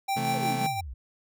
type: tone with tremolo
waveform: square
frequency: 784 Hz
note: G5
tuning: in tune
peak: -25 dBFS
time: 0.08-0.81 s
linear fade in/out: 10 ms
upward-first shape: triangle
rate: 5.6 Hz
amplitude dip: 60%
type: chord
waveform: 35% pulse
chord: A minor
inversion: first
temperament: just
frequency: 132 / 165 / 220 Hz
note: C3 / E3 / A3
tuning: +16 / +2 / 0 cents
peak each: -31 / -36 / -31 dBFS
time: 0.16-0.67 s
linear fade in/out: 10 ms
type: exponential sweep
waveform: sine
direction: down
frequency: 564 to 55.1 Hz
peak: -35 dBFS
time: 0.34-0.94 s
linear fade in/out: 10 ms
effects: none